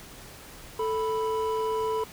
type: tone pair together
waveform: triangle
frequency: 440 / 987.8 Hz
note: A4 / B5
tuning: 0 / 0 cents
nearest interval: octave + major second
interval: 1400 cents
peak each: -25 / -28 dBFS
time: 0.79-2.04 s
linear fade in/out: 5 ms
effects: pink hiss -46 dBFS RMS until 2.12 s